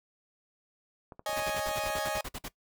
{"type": "clicks", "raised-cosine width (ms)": 1, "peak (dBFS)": -31, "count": 12, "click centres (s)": [1.122, 1.194, 1.294, 1.33, 1.422, 1.547, 1.681, 1.712, 1.838, 1.901, 1.954, 2.058]}
{"type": "chord", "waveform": "sawtooth", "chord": "C# suspended second", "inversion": "none", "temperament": "equal", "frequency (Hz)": [554.4, 622.3, 830.6], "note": ["C#5", "D#5", "G#5"], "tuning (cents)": [0, 0, 0], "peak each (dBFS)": [-34, -30, -31], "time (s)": [1.26, 2.21], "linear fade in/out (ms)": 2}
{"type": "noise bursts", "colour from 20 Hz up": "pink", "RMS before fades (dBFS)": -38, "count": 12, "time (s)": [1.36, 2.485], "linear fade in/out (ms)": 10, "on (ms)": 47, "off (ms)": 51}
{"effects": ["noise-tail reverb RT60 0.1 s tail -19 dB re dry"]}